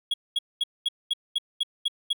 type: tone bursts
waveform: triangle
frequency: 3322 Hz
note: G#7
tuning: in tune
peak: -20 dBFS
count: 9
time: 0.11-2.131 s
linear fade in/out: 5 ms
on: 29 ms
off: 220 ms
effects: none